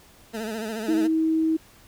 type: tone with vibrato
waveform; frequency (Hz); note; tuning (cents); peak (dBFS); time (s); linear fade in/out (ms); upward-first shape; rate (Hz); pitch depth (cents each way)
20% pulse; 220; A3; 0; -24; 0.33-1.08; 20; sine; 14; 73
type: tone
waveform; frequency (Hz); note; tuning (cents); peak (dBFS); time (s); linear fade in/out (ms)
sine; 320; D#4; +49; -19; 0.88-1.57; 10
effects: pink hiss -53 dBFS RMS until 1.87 s